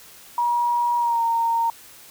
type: tone with pitch glide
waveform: sine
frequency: 956 to 922.4 Hz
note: A#5 to A#5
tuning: +43 to -19 cents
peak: -18 dBFS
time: 0.38-1.7 s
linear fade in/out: 2 ms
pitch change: -62 cents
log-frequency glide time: 0.98-1.22 s
effects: white hiss -46 dBFS RMS until 2.1 s